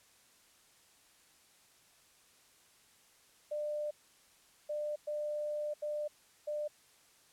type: tone bursts at uneven times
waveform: sine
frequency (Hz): 597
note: D5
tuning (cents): +28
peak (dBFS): -34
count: 5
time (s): 3.51-3.91 / 4.69-4.96 / 5.07-5.74 / 5.82-6.08 / 6.47-6.68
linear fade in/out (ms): 10
effects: white hiss -65 dBFS RMS until 7.32 s + low-pass 11000 Hz 12 dB/octave